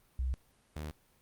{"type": "tone pair in turn", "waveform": ["sine", "sawtooth"], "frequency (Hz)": [64.1, 76.23], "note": ["C2", "D#2"], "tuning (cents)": [-35, -35], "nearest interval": "minor third", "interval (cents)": 300, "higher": "second", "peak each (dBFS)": [-30, -34], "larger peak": "first", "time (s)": [[0.19, 0.34], [0.76, 0.91]], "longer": "neither", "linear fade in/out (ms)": 0, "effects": ["pink hiss -68 dBFS RMS until 1.21 s", "Opus 32 kbps"]}